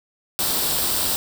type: noise with comb filter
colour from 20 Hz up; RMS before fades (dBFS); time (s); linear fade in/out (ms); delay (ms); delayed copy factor
white; -22; 0.39-1.16; 0; 0.23; +0.5
effects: none